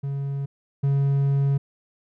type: tone pair in turn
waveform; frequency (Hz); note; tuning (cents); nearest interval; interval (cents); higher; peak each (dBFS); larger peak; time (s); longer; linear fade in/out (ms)
triangle; 139.1 / 139.1; C#3 / C#3; +6 / +6; unison; 0; neither; -23 / -16; second; 0.03-0.46 / 0.83-1.58; second; 10
effects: none